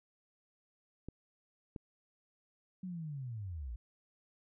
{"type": "clicks", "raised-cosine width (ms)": 3, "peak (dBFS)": -30, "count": 2, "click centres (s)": [1.086, 1.762]}
{"type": "linear sweep", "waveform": "sine", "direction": "down", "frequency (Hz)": [189.5, 52.1], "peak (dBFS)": -39, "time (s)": [2.83, 3.76], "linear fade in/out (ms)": 5}
{"effects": []}